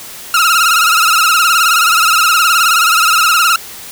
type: tone with vibrato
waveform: sawtooth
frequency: 1340 Hz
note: E6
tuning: 28 cents sharp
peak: -4 dBFS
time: 0.34-3.56 s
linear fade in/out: 2 ms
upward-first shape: sine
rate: 19 Hz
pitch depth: 100 cents each way
effects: white hiss -30 dBFS RMS until 3.91 s